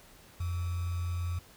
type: tone with sample-and-hold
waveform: sine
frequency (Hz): 87.31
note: F2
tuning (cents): 0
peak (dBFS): -30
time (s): 0.4-1.39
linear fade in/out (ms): 5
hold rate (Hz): 1225
effects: pink hiss -56 dBFS RMS until 1.56 s